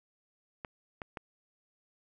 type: clicks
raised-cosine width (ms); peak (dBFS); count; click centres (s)
0.5; -24; 3; 0.648 / 1.018 / 1.172
effects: none